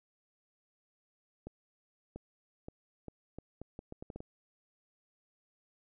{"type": "accelerating click train", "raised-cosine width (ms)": 2, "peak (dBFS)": -30, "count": 12, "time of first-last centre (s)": [1.47, 4.205], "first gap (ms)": 690, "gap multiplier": 0.76, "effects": []}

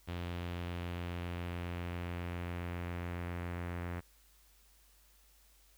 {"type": "tone with low-pass filter sweep", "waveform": "sawtooth", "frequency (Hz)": 87.31, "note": "F2", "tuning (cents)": 0, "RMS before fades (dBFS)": -40, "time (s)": [0.07, 4.01], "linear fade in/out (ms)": 20, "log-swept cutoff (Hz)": [3300, 2000], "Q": 1.8, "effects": ["added 50 Hz sine -65 dBFS peak until 5.77 s", "white hiss -67 dBFS RMS until 5.77 s"]}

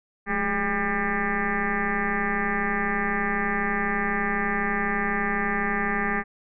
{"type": "tone with frequency modulation", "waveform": "sine", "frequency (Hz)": 1001, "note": "B5", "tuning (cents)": 23, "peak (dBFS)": -22, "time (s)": [0.26, 6.24], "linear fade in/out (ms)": 50, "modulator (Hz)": 197, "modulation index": 5.3, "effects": []}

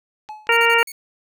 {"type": "clicks", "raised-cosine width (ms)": 0.2, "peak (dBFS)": -24, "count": 3, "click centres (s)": [0.289, 0.47, 0.666]}
{"type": "tone with exponential decay", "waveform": "triangle", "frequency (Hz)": 855, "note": "A5", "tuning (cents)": -50, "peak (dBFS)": -26, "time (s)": [0.29, 0.61], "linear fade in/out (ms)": 5, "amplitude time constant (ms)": 69}
{"type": "harmonic tone", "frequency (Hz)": 464.2, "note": "A#4", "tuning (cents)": -7, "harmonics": [1, 2, 3, 4, 5, 6], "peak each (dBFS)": [-20, -20, -20, -20, -20, -20], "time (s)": [0.49, 0.83], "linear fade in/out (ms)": 2}
{"type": "tone bursts", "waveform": "5% pulse", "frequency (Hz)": 2217, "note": "C#7", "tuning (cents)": 0, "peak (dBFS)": -22, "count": 5, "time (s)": [0.52, 0.919], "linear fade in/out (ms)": 2, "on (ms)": 47, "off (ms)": 41}
{"effects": []}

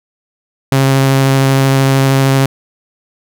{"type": "tone with vibrato", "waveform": "sawtooth", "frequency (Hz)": 135.1, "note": "C#3", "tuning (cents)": -44, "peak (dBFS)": -4, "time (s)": [0.72, 2.46], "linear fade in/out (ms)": 2, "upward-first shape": "square", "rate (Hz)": 13, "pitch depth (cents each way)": 8, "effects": []}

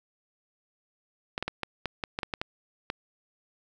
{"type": "clicks", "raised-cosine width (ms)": 0.3, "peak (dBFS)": -14, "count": 11, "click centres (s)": [1.379, 1.426, 1.48, 1.633, 1.857, 2.038, 2.189, 2.232, 2.338, 2.415, 2.901], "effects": ["9-bit"]}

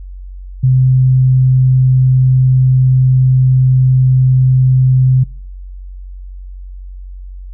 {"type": "tone", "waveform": "sine", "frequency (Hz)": 129.3, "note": "C3", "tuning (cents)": -20, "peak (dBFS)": -6, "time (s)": [0.63, 5.24], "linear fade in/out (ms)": 10, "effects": ["noise-tail reverb RT60 0.5 s tail -26 dB re dry", "added 46 Hz sine -26 dBFS peak until 7.53 s"]}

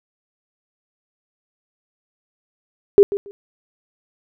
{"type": "tone with echo", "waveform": "sine", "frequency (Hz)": 402.5, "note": "G4", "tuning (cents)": 46, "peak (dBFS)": -4, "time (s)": [2.98, 3.03], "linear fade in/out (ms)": 0, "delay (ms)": 140, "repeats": 2, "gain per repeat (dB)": -15, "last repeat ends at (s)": 3.31, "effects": []}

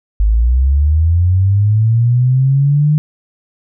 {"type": "linear sweep", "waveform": "sine", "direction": "up", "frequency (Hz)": [50, 153], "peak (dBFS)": -8, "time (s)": [0.2, 2.98], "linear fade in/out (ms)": 0, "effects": []}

